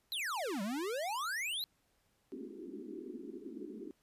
square exponential two-way sweep, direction down then up, 4184 to 187.6 to 4184 Hz, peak -36 dBFS, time 0.12-1.64 s, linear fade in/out 0 ms, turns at 0.62 s
white band-pass noise, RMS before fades -46 dBFS, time 2.32-3.91 s, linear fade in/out 0 ms, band 210 to 410 Hz, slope 96 dB/octave
effects pink hiss -75 dBFS RMS until 4.02 s + resampled to 32000 Hz

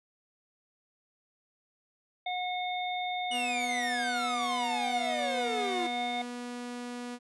harmonic tone, 726 Hz, F#5, 33 cents flat, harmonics 1 / 3 / 5, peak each -32 / -38 / -39 dBFS, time 2.26-6.22 s, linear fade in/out 5 ms
sawtooth tone with pitch glide, 246.9 to 243.6 Hz, B3 to B3, 0 to -24 cents, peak -33 dBFS, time 3.3-7.19 s, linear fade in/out 50 ms, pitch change -24 cents, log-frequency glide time 3.64-5.59 s
45% pulse exponential sweep, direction down, 2960 to 334.1 Hz, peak -33 dBFS, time 3.31-5.87 s, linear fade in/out 5 ms
effects resampled to 24000 Hz

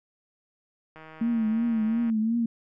click train, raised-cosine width 0.5 ms, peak -31 dBFS, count 181, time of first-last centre 0.96-2.099 s, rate 158 Hz
sine tone with vibrato, 225.9 Hz, A3, 46 cents sharp, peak -22 dBFS, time 1.21-2.46 s, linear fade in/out 5 ms, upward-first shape triangle, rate 2.8 Hz, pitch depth 91 cents each way
effects none

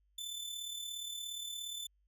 sawtooth tone with amplitude modulation, 3520 Hz, A7, in tune, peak -35 dBFS, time 0.18-1.87 s, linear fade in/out 5 ms, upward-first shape sine, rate 37.1 Hz, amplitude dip 50%, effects added 50 Hz sine -70 dBFS peak until 2.07 s

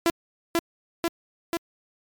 sawtooth tone with echo, 337 Hz, E4, 38 cents sharp, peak -14 dBFS, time 0.06-0.1 s, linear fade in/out 0 ms, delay 490 ms, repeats 3, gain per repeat -2 dB, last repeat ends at 1.57 s, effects MP3 96 kbps

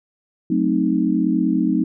sine chord, F# diminished seventh, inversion none, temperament equal, 185 / 220 / 261.6 / 311.1 Hz, F#3 / A3 / C4 / Eb4, 0 / 0 / 0 / 0 cents, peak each -22 / -22 / -21 / -20 dBFS, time 0.5-1.84 s, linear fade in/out 5 ms, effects none

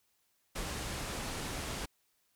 pink low-pass noise, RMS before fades -39 dBFS, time 0.55-1.86 s, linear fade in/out 10 ms, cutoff 11000 Hz, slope 24 dB/octave, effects white hiss -75 dBFS RMS until 2.35 s

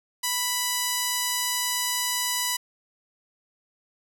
5% pulse tone, 987.8 Hz, B5, in tune, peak -12 dBFS, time 0.23-2.57 s, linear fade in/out 10 ms, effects none

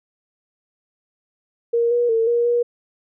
sine tone with pitch steps, 468.5 / 480.3 / 452.2 / 473.8 / 478.3 Hz, A#4 / B4 / A4 / A#4 / A#4, +9 / -48 / +47 / +28 / +44 cents, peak -15 dBFS, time 1.73-2.63 s, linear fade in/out 10 ms, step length 180 ms, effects none

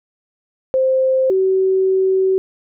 sine tone pair in turn, 523.3 / 379.6 Hz, C5 / F#4, 0 / +44 cents, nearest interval tritone, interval 556 cents, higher first, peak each -12 dBFS, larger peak neither, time 0.74-1.3 / 1.3-2.38 s, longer second, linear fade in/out 0 ms, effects none

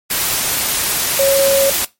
sine tone in noise, 549 Hz, C#5, 17 cents flat, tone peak -10 dBFS, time 1.19-1.7 s, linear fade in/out 5 ms, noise white, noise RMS -17 dBFS, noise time 0.1-1.85 s, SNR +4 dB, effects noise-tail reverb RT60 0.2 s tail -19 dB re dry + MP3 64 kbps

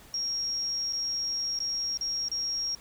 sine tone with dropouts, 5588 Hz, F8, in tune, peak -28 dBFS, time 0.14-2.75 s, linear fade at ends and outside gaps 2 ms, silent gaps 0.926-0.931 / 1.59-1.602 / 1.974-2.01 / 2.285-2.315 s, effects pink hiss -53 dBFS RMS until 2.8 s

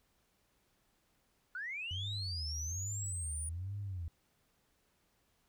sine linear sweep, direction up, 1422 to 9600 Hz, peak -38 dBFS, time 1.55-3.49 s, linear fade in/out 2 ms
sine tone with vibrato, 87.7 Hz, F2, 8 cents sharp, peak -37 dBFS, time 1.91-4.08 s, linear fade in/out 0 ms, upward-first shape sine, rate 1.2 Hz, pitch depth 260 cents each way
effects tanh soft clip ceiling -32 dBFS + pink hiss -75 dBFS RMS until 5.48 s

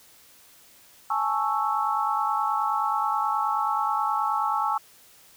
sine chord, A major seventh, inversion third, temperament equal, 830.6 / 880 / 1108.7 / 1318.5 Hz, G#5 / A5 / C#6 / E6, 0 / 0 / 0 / 0 cents, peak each -28 dBFS, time 1.1-4.78 s, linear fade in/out 5 ms, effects white hiss -54 dBFS RMS until 5.36 s

